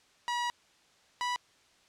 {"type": "tone pair in turn", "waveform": "sawtooth", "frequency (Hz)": [964, 982.6], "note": ["B5", "B5"], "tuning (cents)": [-42, -9], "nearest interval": "unison", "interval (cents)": 33, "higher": "second", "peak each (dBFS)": -26, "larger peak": "neither", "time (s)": [[0.28, 0.5], [1.21, 1.36]], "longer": "first", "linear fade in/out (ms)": 0, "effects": ["white hiss -64 dBFS RMS until 1.88 s", "low-pass 6000 Hz 12 dB/octave"]}